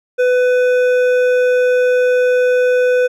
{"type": "tone with hard clipping", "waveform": "sine", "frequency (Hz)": 499.3, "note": "B4", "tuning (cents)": 19, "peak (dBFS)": -12, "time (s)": [0.18, 3.08], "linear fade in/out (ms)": 20, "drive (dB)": 9, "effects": []}